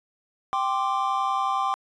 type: chord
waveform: triangle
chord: G suspended fourth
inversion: none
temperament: just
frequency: 784 / 1045.3 / 1176 Hz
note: G5 / C6 / D6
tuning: 0 / -2 / +2 cents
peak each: -25 dBFS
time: 0.53-1.74 s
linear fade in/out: 0 ms
effects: resampled to 22050 Hz